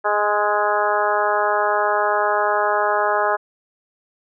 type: harmonic tone with a mistuned harmonic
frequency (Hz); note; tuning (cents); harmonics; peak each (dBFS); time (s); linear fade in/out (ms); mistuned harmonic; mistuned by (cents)
207.7; G#3; 0; 2 / 3 / 4 / 5 / 6 / 7 / 8; -25 / -22 / -22 / -24 / -24 / -27 / -27; 0.04-3.37; 20; 6; +16
effects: none